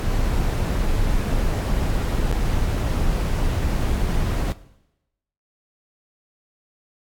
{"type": "noise with dropouts", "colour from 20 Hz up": "brown", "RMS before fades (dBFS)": -21, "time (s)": [0, 4.52], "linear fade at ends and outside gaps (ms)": 0, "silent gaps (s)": [2.314, 2.326], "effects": ["noise-tail reverb RT60 0.9 s tail -17 dB re dry", "AAC 64 kbps"]}